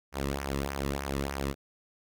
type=tone with flanger; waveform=sawtooth; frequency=69.3 Hz; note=C#2; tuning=in tune; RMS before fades=-33 dBFS; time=0.12-1.55 s; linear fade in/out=50 ms; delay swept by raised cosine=0.24 to 1.34 ms; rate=3.3 Hz; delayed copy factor=-0.7; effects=none